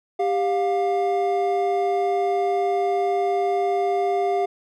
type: tone pair together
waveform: triangle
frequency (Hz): 395.7 / 707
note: G4 / F5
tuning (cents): +16 / +21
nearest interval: minor seventh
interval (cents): 1005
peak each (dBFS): -20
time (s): 0.19-4.46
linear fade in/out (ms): 10
effects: none